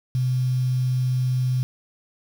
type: tone with quantisation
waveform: sine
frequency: 127.5 Hz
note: C3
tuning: 44 cents flat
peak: -19 dBFS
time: 0.15-1.63 s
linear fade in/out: 0 ms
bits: 7
effects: none

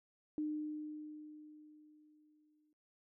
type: tone with exponential decay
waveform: sine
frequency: 303.6 Hz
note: D#4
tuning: 42 cents flat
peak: -34 dBFS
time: 0.38-2.73 s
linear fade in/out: 1 ms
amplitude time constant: 510 ms
effects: noise-tail reverb RT60 0.4 s tail -22 dB re dry

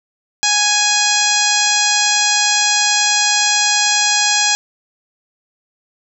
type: harmonic tone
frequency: 830.6 Hz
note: G#5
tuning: in tune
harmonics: 1 / 2 / 3 / 4 / 5 / 6 / 7 / 8 / 9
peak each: -21 / -21 / -21 / -21 / -21 / -21 / -21 / -21 / -21 dBFS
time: 0.43-4.55 s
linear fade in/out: 0 ms
effects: none

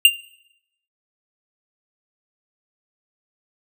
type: tone with exponential decay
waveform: square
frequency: 2794 Hz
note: F7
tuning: in tune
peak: -4 dBFS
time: 0.05-0.14 s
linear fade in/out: 2 ms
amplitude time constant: 18 ms
effects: noise-tail reverb RT60 0.8 s tail -18 dB re dry

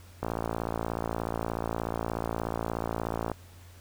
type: click train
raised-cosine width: 1 ms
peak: -16 dBFS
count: 176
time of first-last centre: 0.23-3.316 s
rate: 56.7 Hz
effects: added 89 Hz sine -49 dBFS peak until 3.8 s + pink hiss -56 dBFS RMS until 3.8 s

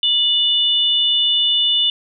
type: tone pair together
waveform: sine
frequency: 2932 / 3533 Hz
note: F#7 / A7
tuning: -16 / +6 cents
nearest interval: minor third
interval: 322 cents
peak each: -16 dBFS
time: 0.03-1.9 s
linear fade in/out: 2 ms
effects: none

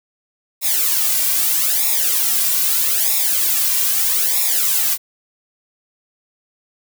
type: noise with flanger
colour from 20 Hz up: blue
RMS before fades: -17 dBFS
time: 0.61-4.98 s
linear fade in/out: 50 ms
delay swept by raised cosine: 0.65 to 2.35 ms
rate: 0.79 Hz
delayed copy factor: -1
effects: none

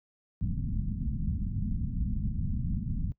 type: low-pass noise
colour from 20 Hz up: pink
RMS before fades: -31 dBFS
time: 0.41-3.12 s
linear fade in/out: 0 ms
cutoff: 230 Hz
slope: 48 dB/octave
effects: noise-tail reverb RT60 0.1 s tail -21 dB re dry

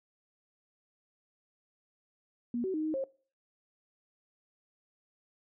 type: tone with pitch steps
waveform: sine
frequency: 239.3 / 378.1 / 310.5 / 312.6 / 537 Hz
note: A#3 / F#4 / D#4 / D#4 / C5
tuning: +46 / +38 / -3 / +8 / +45 cents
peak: -30 dBFS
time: 2.54-3.04 s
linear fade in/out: 2 ms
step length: 100 ms
effects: noise-tail reverb RT60 0.4 s tail -22 dB re dry

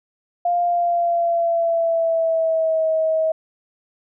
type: tone with pitch glide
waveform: sine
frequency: 700 to 638.2 Hz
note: F5 to D#5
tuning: +4 to +44 cents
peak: -16 dBFS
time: 0.45-3.32 s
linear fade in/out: 5 ms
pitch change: -160 cents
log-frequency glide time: 0.63-2.88 s
effects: none

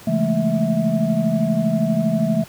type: tone cluster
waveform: sine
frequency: 138.5 / 168.5 / 211.1 / 223.6 / 653 Hz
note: C#3 / E3 / G#3 / A3 / E5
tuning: -1 / +38 / +29 / +28 / -17 cents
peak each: -26 / -22 / -21 / -21 / -24 dBFS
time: 0.07-2.44 s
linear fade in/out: 5 ms
effects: pink hiss -42 dBFS RMS until 2.48 s + high-pass 80 Hz 12 dB/octave

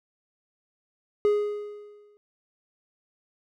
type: tone with exponential decay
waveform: triangle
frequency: 415.3 Hz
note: G#4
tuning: in tune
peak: -15 dBFS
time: 1.25-2.17 s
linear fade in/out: 0 ms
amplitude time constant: 200 ms
effects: none

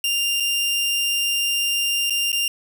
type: tone with dropouts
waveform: sawtooth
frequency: 2794 Hz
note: F7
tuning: in tune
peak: -16 dBFS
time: 0.04-2.48 s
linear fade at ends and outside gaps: 2 ms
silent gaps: 0.401-0.404 / 2.098-2.105 / 2.319-2.328 s
effects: 8-bit

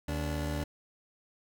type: tone pair together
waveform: 25% pulse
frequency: 76.81 / 290 Hz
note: D#2 / D4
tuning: -22 / -22 cents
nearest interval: octave + major seventh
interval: 2300 cents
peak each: -29 / -33 dBFS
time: 0.08-0.64 s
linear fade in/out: 5 ms
effects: none

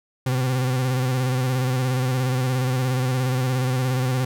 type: tone with vibrato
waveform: 40% pulse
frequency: 128.3 Hz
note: C3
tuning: 34 cents flat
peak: -19 dBFS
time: 0.26-4.25 s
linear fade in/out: 5 ms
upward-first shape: square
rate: 17 Hz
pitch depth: 38 cents each way
effects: none

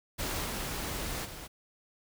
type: noise with level steps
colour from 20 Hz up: pink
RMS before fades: -34 / -36 / -44 dBFS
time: 0.18-1.48 s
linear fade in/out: 20 ms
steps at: 0.44 / 1.24 s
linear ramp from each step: 20 ms
effects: none

